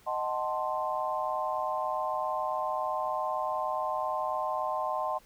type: chord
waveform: sine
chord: D# diminished seventh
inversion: none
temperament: equal with one note detuned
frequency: 622.3 / 749.5 / 880 / 1046.5 Hz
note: D#5 / F#5 / A5 / C6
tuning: 0 / +22 / 0 / 0 cents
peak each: -34 / -35 / -35 / -33 dBFS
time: 0.06-5.19 s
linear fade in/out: 20 ms
effects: pink hiss -60 dBFS RMS until 5.25 s